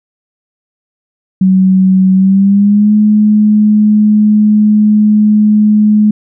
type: tone with pitch glide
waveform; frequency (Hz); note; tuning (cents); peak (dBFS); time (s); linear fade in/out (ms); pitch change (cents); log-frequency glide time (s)
sine; 188.4 to 211.5; F#3 to G#3; +32 to +32; -4; 1.41-6.11; 5; +200; 2.14-2.93
effects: none